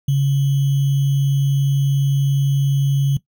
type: tone with sample-and-hold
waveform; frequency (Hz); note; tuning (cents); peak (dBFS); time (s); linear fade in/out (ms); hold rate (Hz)
sine; 138.59; C#3; 0; -13; 0.08-3.17; 5; 3150
effects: noise-tail reverb RT60 0.1 s tail -17 dB re dry